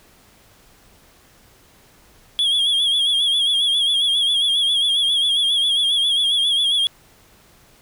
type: tone with vibrato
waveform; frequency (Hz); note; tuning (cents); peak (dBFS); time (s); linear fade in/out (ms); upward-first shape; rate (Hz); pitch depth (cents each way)
triangle; 3322; G#7; 0; -14; 2.39-6.87; 0; sine; 7.4; 68
effects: pink hiss -52 dBFS RMS until 7.81 s